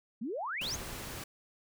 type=exponential sweep; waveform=sine; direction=up; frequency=202.1 to 6960 Hz; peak=-34 dBFS; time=0.21-0.76 s; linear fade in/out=10 ms
type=noise; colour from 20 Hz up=pink; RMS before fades=-42 dBFS; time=0.61-1.24 s; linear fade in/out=5 ms
effects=none